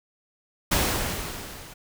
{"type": "noise with level ramp", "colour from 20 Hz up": "pink", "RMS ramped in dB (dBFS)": [-21, -44], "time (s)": [0.71, 1.74], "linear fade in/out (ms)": 10, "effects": []}